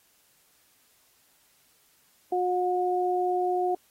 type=tone pair together; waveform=sine; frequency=361.5 / 723 Hz; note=F#4 / F#5; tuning=-40 / -40 cents; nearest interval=octave; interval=1200 cents; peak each=-26 dBFS; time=2.32-3.75 s; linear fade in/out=5 ms; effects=white hiss -64 dBFS RMS until 3.9 s + AAC 48 kbps